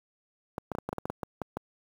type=clicks; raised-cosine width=1 ms; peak=-18 dBFS; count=12; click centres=0.581 / 0.717 / 0.751 / 0.785 / 0.89 / 0.929 / 0.983 / 1.055 / 1.1 / 1.232 / 1.417 / 1.57 s; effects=high-pass 80 Hz 12 dB/octave + 8-bit